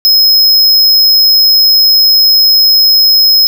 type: tone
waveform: square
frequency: 5130 Hz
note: E8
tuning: 48 cents flat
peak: -4 dBFS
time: 0.05-3.47 s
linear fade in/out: 0 ms
effects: 7-bit